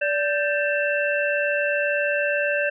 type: tone cluster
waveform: sine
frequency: 581 / 1568 / 1766 / 2679 Hz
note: D5 / G6 / A6 / E7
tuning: -19 / 0 / +6 / +27 cents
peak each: -23 / -25 / -31 / -27 dBFS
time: 0.01-2.7 s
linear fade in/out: 10 ms
effects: none